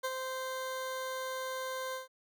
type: tone with ADSR envelope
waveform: 20% pulse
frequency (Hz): 520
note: C5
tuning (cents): -11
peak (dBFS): -26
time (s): 0.03-2.08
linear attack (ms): 18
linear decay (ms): 46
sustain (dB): -5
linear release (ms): 140
effects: none